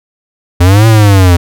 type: linear two-way sweep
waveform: square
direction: up then down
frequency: 85 to 113.6 to 85 Hz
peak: -3 dBFS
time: 0.6-1.37 s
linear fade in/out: 10 ms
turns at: 0.87 s
effects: none